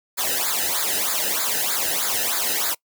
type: noise with flanger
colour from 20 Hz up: white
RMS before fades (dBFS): -23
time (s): 0.17-2.75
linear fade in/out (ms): 20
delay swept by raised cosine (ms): 0.34 to 0.91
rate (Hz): 3.2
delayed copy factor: -1
effects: noise-tail reverb RT60 0.1 s tail -23 dB re dry